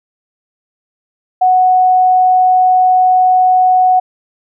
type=tone; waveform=sine; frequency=739 Hz; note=F#5; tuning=2 cents flat; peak=-6 dBFS; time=1.41-4 s; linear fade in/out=10 ms; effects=none